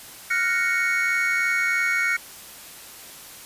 triangle chord, Gb major seventh, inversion third, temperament equal, 1396.9 / 1480 / 1864.7 / 2217 Hz, F6 / Gb6 / Bb6 / Db7, 0 / 0 / 0 / 0 cents, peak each -25 / -27 / -25 / -21 dBFS, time 0.3-2.17 s, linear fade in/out 10 ms, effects white hiss -42 dBFS RMS until 3.45 s + resampled to 32000 Hz

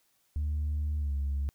sine tone with pitch glide, 74.8 to 69.79 Hz, D2 to C#2, +32 to +12 cents, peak -26 dBFS, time 0.36-1.49 s, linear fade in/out 0 ms, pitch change -120 cents, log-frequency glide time 0.98-1.13 s, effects tanh soft clip ceiling -26 dBFS + white hiss -71 dBFS RMS until 1.54 s

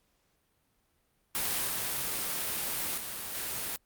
white noise with level steps, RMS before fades -31 / -33 / -38 / -35 dBFS, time 1.35-3.76 s, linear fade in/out 0 ms, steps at 1.67 / 2.97 / 3.34 s, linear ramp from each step 10 ms, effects pink hiss -73 dBFS RMS until 3.85 s + Opus 48 kbps

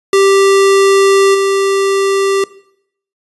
square tone with level steps, 392 Hz, G4, in tune, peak -7 / -11 dBFS, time 0.13-2.44 s, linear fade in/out 2 ms, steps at 1.34 s, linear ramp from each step 10 ms, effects noise-tail reverb RT60 0.7 s tail -19 dB re dry + resampled to 24000 Hz

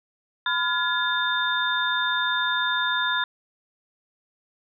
sine tone cluster, 1006 / 1407 / 1697 / 3620 Hz, B5 / F6 / G#6 / A7, +32 / +12 / +37 / +48 cents, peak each -27 dBFS, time 0.46-3.24 s, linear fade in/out 2 ms, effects none

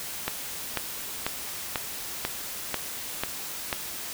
click train, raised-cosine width 0.3 ms, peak -10 dBFS, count 8, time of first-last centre 0.28-3.728 s, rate 2.03 Hz, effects white hiss -36 dBFS RMS until 4.13 s

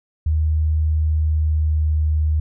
sine tone with pitch glide, 77.78 to 76.98 Hz, D#2 to D#2, 0 to -18 cents, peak -15 dBFS, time 0.26-2.4 s, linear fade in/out 5 ms, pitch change -18 cents, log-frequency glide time 1.05-2 s, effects none

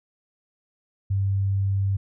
sine tone, 98 Hz, G2, in tune, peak -20 dBFS, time 1.1-1.97 s, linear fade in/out 10 ms, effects none

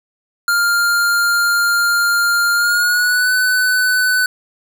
square tone with pitch glide, 1401 to 1501.6 Hz, F6 to F#6, +5 to +25 cents, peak -13 dBFS, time 0.48-4.26 s, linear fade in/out 2 ms, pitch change +120 cents, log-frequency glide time 2.54-3.32 s, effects 7-bit

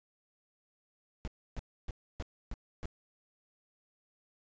brown noise bursts, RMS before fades -37 dBFS, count 6, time 1.25-2.856 s, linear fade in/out 0 ms, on 26 ms, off 290 ms, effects resampled to 16000 Hz

